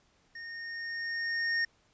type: tone with level ramp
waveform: square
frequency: 1842 Hz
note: A#6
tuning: 21 cents flat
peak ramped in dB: -42 to -27 dBFS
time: 0.35-1.65 s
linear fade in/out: 5 ms
effects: pink hiss -68 dBFS RMS until 1.93 s + resampled to 16000 Hz